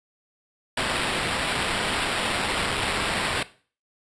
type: noise with sample-and-hold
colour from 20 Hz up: blue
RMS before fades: -26 dBFS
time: 0.77-3.43 s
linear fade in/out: 5 ms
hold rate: 6300 Hz
effects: noise-tail reverb RT60 0.4 s tail -17 dB re dry + resampled to 22050 Hz